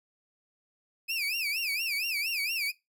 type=tone with vibrato; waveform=30% pulse; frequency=2500 Hz; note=D#7; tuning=8 cents sharp; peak=-26 dBFS; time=1.08-2.72 s; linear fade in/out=20 ms; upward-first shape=sine; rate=4.3 Hz; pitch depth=190 cents each way; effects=noise-tail reverb RT60 0.2 s tail -20 dB re dry